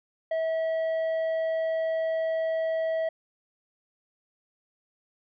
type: tone with tanh clipping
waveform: sine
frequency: 647 Hz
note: E5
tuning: 32 cents flat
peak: -26 dBFS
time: 0.31-3.09 s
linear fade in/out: 5 ms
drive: 6 dB
effects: none